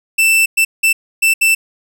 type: tone bursts at uneven times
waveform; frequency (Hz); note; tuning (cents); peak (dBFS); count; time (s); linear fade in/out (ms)
45% pulse; 2663; E7; +17; -9; 5; 0.18-0.46 / 0.57-0.65 / 0.83-0.93 / 1.22-1.34 / 1.41-1.55; 10
effects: none